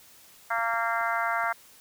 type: harmonic tone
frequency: 230 Hz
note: A#3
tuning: 23 cents flat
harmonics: 3 / 4 / 5 / 6 / 7 / 8 / 9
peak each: -31 / -32 / -33 / -30 / -33 / -39 / -36 dBFS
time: 0.5-1.53 s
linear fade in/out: 10 ms
type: clicks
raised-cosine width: 1 ms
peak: -37 dBFS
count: 4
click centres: 0.585 / 0.738 / 1.012 / 1.441 s
effects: white hiss -54 dBFS RMS until 1.8 s